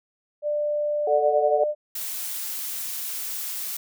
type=tone with pitch glide; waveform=sine; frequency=593 to 599.2 Hz; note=D5 to D5; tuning=+17 to +35 cents; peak=-22 dBFS; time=0.42-1.75 s; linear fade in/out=50 ms; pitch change=+18 cents; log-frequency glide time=1.04-1.44 s
type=chord; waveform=sine; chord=D major; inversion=second; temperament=just; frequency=440.5 / 587.3 / 734.2 Hz; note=A4 / D5 / F#5; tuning=+2 / 0 / -14 cents; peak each=-24 dBFS; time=1.07-1.64 s; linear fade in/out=5 ms
type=noise; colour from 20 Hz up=blue; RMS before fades=-31 dBFS; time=1.95-3.77 s; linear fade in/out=5 ms
effects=none